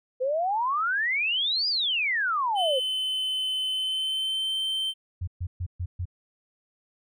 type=exponential two-way sweep; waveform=sine; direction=up then down; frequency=493.9 to 4978 to 493.9 Hz; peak=-23 dBFS; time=0.2-2.8 s; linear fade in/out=20 ms; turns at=1.68 s
type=tone with pitch glide; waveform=triangle; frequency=3048 to 3108 Hz; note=G7 to G7; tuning=-49 to -16 cents; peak=-24 dBFS; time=2.55-4.94 s; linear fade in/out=50 ms; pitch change=+33 cents; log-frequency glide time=3.7-4.56 s
type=tone bursts; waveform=sine; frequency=88.8 Hz; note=F2; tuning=29 cents sharp; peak=-27 dBFS; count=5; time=5.21-6.055 s; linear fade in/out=10 ms; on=65 ms; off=130 ms
effects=none